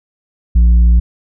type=tone with tanh clipping; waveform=triangle; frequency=58.27 Hz; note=A#1; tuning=in tune; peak=-6 dBFS; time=0.55-1 s; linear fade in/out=10 ms; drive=9 dB; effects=none